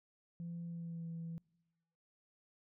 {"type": "tone with pitch glide", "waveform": "sine", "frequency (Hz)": [170, 165.83], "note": ["F3", "E3"], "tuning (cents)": [-46, 11], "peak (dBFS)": -40, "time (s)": [0.4, 1.38], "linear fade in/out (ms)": 0, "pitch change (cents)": -43, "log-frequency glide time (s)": [0.65, 1.08], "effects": ["noise-tail reverb RT60 1.0 s tail -26 dB re dry", "tanh soft clip ceiling -38 dBFS"]}